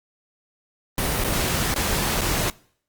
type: noise with dropouts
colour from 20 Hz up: pink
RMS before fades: -23 dBFS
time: 0.98-2.5 s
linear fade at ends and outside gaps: 1 ms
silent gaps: 1.239-1.245 / 1.741-1.761 / 2.21-2.216 s
effects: noise-tail reverb RT60 0.6 s tail -24 dB re dry + Opus 32 kbps